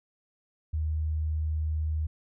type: tone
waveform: sine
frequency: 77.78 Hz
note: D#2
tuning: in tune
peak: -26 dBFS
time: 0.73-2.07 s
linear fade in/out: 10 ms
effects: none